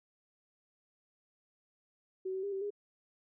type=tone with pitch steps; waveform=sine; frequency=376.6 / 380 / 401.5 / 386.8 / 409.7 Hz; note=F#4 / F#4 / G4 / G4 / G#4; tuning=+31 / +46 / +41 / -23 / -24 cents; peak=-34 dBFS; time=2.25-2.705 s; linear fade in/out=10 ms; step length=91 ms; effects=none